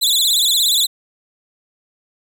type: tone with vibrato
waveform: sawtooth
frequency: 3729 Hz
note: A#7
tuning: in tune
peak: -10 dBFS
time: 0.01-0.87 s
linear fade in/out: 20 ms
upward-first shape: sine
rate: 17 Hz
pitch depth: 170 cents each way
effects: none